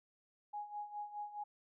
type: tone with tremolo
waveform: sine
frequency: 830.6 Hz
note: G#5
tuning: in tune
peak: -39 dBFS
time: 0.53-1.44 s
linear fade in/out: 10 ms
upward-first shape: sine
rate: 4.8 Hz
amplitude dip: 75%
effects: none